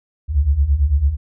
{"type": "beating tone pair", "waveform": "sine", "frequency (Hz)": [65.41, 74.41], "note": ["C2", "D2"], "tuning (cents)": [0, 23], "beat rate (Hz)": 9, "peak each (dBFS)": [-18, -14], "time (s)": [0.28, 1.17], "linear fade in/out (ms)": 50, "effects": []}